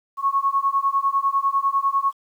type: beating tone pair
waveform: sine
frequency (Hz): 1096 / 1106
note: C#6 / C#6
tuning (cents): -20 / -4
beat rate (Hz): 10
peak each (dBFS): -21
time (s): 0.17-2.13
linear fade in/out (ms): 50
effects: 9-bit